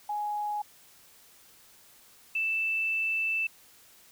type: tone pair in turn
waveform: sine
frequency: 834 / 2648 Hz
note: G#5 / E7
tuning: +7 / +7 cents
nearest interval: octave + minor sixth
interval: 2000 cents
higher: second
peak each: -29 / -26 dBFS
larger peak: second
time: 0.09-0.62 / 2.35-3.47 s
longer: second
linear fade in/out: 5 ms
effects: white hiss -57 dBFS RMS until 4.11 s